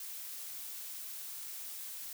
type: noise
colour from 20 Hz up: blue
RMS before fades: -44 dBFS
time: 0-2.13 s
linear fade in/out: 2 ms
effects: none